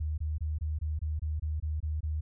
sine tone bursts, 76.9 Hz, D#2, 20 cents flat, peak -29 dBFS, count 11, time 0-2.21 s, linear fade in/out 10 ms, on 180 ms, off 23 ms, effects none

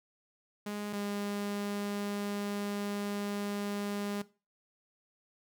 sawtooth tone pair in turn, 206.8 / 203.6 Hz, G#3 / G#3, -7 / -34 cents, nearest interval unison, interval 27 cents, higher first, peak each -32 / -30 dBFS, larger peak second, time 0.66-0.93 / 0.93-4.22 s, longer second, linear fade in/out 5 ms, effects noise-tail reverb RT60 0.3 s tail -17 dB re dry

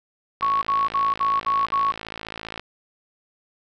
click train, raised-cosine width 0.3 ms, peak -16 dBFS, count 121, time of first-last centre 0.41-2.596 s, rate 54.9 Hz
sine tone bursts, 1108.7 Hz, C#6, in tune, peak -18 dBFS, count 6, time 0.42-1.92 s, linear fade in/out 10 ms, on 200 ms, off 60 ms
effects none

